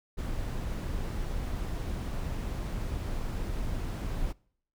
brown noise, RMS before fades -33 dBFS, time 0.17-4.33 s, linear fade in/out 20 ms, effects noise-tail reverb RT60 0.6 s tail -25 dB re dry

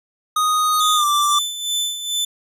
square tone with pitch glide, 1244.5 to 1174.7 Hz, D#6 to D6, 0 to 0 cents, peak -16 dBFS, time 0.36-1.39 s, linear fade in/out 5 ms, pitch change -100 cents, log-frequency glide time 0.95-1.05 s
10% pulse tone with exponential growth, 4362 Hz, C#8, 29 cents flat, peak -15 dBFS, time 0.4-0.8 s, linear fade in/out 1 ms, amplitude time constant 85 ms
sawtooth tone with tremolo, 3520 Hz, A7, in tune, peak -15 dBFS, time 0.8-2.25 s, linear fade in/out 5 ms, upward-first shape sine, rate 2.3 Hz, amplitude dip 65%
effects resampled to 32000 Hz

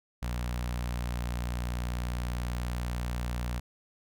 sawtooth tone with notch filter, 60.3 Hz, B1, 41 cents flat, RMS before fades -33 dBFS, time 0.22-3.6 s, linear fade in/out 10 ms, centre 370 Hz, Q 1.1, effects none

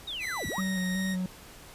sine linear two-way sweep, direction down then up, 3863 to 37.8 to 1355 Hz, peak -33 dBFS, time 0.07-0.61 s, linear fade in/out 10 ms, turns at 0.47 s
sawtooth tone with pitch glide, 2014 to 1868.3 Hz, B6 to A#6, +33 to +3 cents, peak -31 dBFS, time 0.19-1.17 s, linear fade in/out 50 ms, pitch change -130 cents, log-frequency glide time 0.32-0.65 s
clicks, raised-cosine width 0.5 ms, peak -34 dBFS, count 3, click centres 0.247 / 0.517 / 0.781 s
triangle tone with vibrato, 186.7 Hz, F#3, 16 cents sharp, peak -26 dBFS, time 0.58-1.26 s, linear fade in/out 2 ms, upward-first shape square, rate 2.7 Hz, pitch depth 26 cents each way
effects pink hiss -49 dBFS RMS until 1.74 s + resampled to 32000 Hz

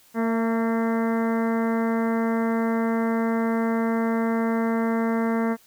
harmonic tone with a mistuned harmonic, 227.9 Hz, A#3, 39 cents flat, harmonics 1 / 2 / 3 / 4 / 5 / 6 / 7 / 8 / 9, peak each -22 / -28 / -32 / -34 / -36 / -38 / -39 / -40 / -41 dBFS, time 0.14-5.57 s, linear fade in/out 50 ms, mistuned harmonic 3, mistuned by -24 cents, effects white hiss -56 dBFS RMS until 5.66 s

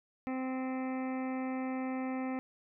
harmonic tone, 259.7 Hz, C4, 13 cents flat, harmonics 1 / 2 / 3 / 4 / 5 / 7 / 8 / 9 / 10, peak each -34 / -43 / -43 / -50 / -50 / -52 / -51 / -54 / -58 dBFS, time 0.27-2.39 s, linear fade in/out 0 ms, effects none

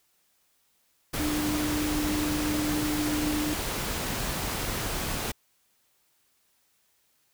sine tone in noise, 300.5 Hz, D4, 40 cents sharp, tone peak -27 dBFS, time 1.19-3.54 s, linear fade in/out 10 ms, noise pink, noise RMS -31 dBFS, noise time 1.13-5.32 s, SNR +1 dB, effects white hiss -69 dBFS RMS until 7.33 s

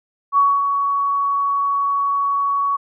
sine tone with ADSR envelope, 1122 Hz, C#6, 21 cents sharp, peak -10 dBFS, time 0.32-2.77 s, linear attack 54 ms, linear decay 240 ms, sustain -6 dB, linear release 16 ms, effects none

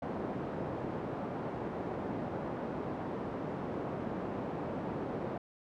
pink band-pass noise, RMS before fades -38 dBFS, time 0.02-5.38 s, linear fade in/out 5 ms, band 170 to 780 Hz, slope 12 dB/octave, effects none

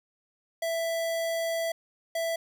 square tone pair in turn, 662 / 662 Hz, E5 / E5, +7 / +7 cents, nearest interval unison, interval 0 cents, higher neither, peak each -28 dBFS, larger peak neither, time 0.62-1.72 / 2.15-2.36 s, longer first, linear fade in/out 5 ms, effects none

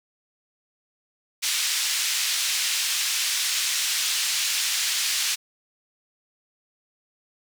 white band-pass noise, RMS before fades -25 dBFS, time 1.42-5.36 s, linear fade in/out 20 ms, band 2300 to 6500 Hz, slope 12 dB/octave, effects none

